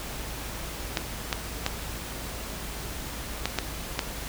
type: clicks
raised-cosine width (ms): 0.2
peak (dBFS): -7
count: 6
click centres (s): 0.972 / 1.328 / 1.664 / 3.456 / 3.587 / 3.992
effects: added 55 Hz sine -39 dBFS peak until 4.28 s + pink hiss -37 dBFS RMS until 4.28 s